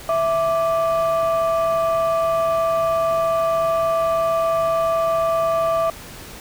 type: tone pair together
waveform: sine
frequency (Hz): 659.3 / 1171.6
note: E5 / D6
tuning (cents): 0 / -5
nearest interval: minor seventh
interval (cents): 995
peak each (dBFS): -16 / -20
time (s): 0.09-5.9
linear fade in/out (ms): 2
effects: tanh soft clip ceiling -13 dBFS + pink hiss -38 dBFS RMS until 6.4 s